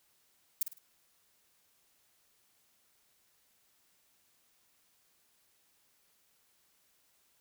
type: noise with echo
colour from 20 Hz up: violet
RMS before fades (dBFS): -29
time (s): 0.61-0.63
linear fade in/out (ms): 5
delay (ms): 52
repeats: 3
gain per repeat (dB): -9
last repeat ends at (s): 0.786
effects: white hiss -71 dBFS RMS until 7.4 s